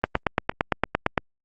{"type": "click train", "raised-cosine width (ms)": 0.5, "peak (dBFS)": -4, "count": 11, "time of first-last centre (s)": [0.04, 1.178], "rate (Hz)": 8.79, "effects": ["Opus 24 kbps"]}